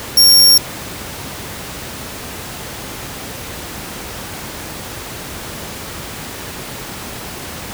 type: tone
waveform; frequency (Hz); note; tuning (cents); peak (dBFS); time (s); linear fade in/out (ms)
sawtooth; 5530; F8; -18; -3; 0.17-0.58; 5
effects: pink hiss -28 dBFS RMS until 7.73 s + high-pass 60 Hz 12 dB/octave